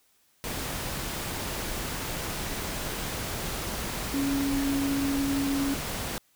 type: tone in noise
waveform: sine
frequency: 277.2 Hz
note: C#4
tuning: in tune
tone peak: -25 dBFS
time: 4.14-5.74 s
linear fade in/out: 0 ms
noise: pink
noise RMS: -33 dBFS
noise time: 0.44-6.18 s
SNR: +5 dB
effects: white hiss -66 dBFS RMS until 6.35 s